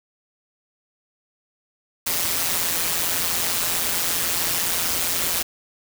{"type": "noise with amplitude modulation", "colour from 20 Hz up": "white", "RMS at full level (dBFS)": -20, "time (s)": [2.06, 5.43], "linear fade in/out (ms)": 10, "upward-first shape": "sine", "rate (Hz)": 171, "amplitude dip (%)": 70, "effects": []}